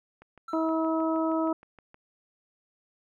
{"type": "click train", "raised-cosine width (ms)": 0.5, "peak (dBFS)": -35, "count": 12, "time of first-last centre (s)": [0.22, 1.944], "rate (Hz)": 6.38}
{"type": "tone with exponential decay", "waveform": "triangle", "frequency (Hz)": 1339, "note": "E6", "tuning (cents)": 27, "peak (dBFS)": -34, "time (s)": [0.48, 1.04], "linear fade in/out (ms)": 5, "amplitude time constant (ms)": 120}
{"type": "harmonic tone", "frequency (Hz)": 322, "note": "E4", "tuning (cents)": -41, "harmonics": [1, 2, 3, 4], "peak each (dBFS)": [-26, -30, -34, -34], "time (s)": [0.53, 1.53], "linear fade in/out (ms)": 5}
{"effects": []}